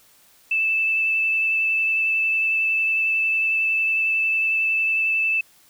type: tone with vibrato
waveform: sine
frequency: 2637 Hz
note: E7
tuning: in tune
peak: -18 dBFS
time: 0.51-5.41 s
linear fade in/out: 5 ms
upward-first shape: sine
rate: 11 Hz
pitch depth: 10 cents each way
effects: white hiss -55 dBFS RMS until 5.69 s